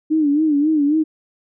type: tone with vibrato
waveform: sine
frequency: 300 Hz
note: D4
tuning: 37 cents sharp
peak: -13 dBFS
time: 0.1-1.04 s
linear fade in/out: 20 ms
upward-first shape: sine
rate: 3.7 Hz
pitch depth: 100 cents each way
effects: none